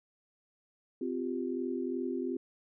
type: chord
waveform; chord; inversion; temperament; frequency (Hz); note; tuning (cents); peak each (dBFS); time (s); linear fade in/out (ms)
sine; C suspended fourth; none; equal with one note detuned; 258.3 / 349.2 / 392; C4 / F4 / G4; -22 / 0 / 0; -35 / -36 / -38; 1.01-2.37; 5
effects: none